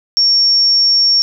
sine tone, 5500 Hz, F8, 27 cents flat, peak -8 dBFS, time 0.17-1.22 s, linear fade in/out 0 ms, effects none

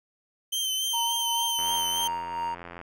sawtooth tone with vibrato, 3100 Hz, G7, 20 cents flat, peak -23 dBFS, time 0.52-2.08 s, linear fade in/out 10 ms, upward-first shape sine, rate 3.5 Hz, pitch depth 30 cents each way
triangle tone with tremolo, 932.3 Hz, A#5, in tune, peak -25 dBFS, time 0.93-2.55 s, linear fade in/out 10 ms, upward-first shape sine, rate 2.8 Hz, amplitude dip 50%
click train, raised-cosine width 0.5 ms, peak -25 dBFS, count 107, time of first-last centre 1.59-2.814 s, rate 86.6 Hz
effects none

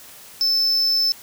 triangle tone, 5270 Hz, E8, 1 cent flat, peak -15 dBFS, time 0.41-1.12 s, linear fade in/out 0 ms, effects white hiss -43 dBFS RMS until 1.22 s

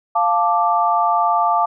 sine chord, D minor, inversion first, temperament equal, 698.5 / 880 / 1174.7 Hz, F5 / A5 / D6, 0 / 0 / 0 cents, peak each -18 dBFS, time 0.15-1.66 s, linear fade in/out 10 ms, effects none

